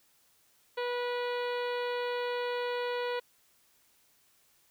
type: harmonic tone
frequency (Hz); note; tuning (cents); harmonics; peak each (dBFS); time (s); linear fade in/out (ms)
488; B4; -21; 1 / 2 / 3 / 4 / 5 / 6 / 7 / 8 / 9; -32 / -38 / -42 / -44 / -46 / -48 / -49 / -50 / -51; 0.77-3.2; 10
effects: white hiss -67 dBFS RMS until 4.7 s